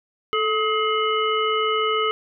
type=harmonic tone with a mistuned harmonic; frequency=423.1 Hz; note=G#4; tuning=32 cents sharp; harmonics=1 / 3 / 5 / 7; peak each=-23 / -22 / -29 / -27 dBFS; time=0.33-2.11 s; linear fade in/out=0 ms; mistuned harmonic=1; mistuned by=+56 cents; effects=none